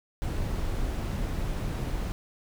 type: noise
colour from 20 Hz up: brown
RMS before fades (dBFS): -30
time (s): 0.22-2.12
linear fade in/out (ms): 0
effects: none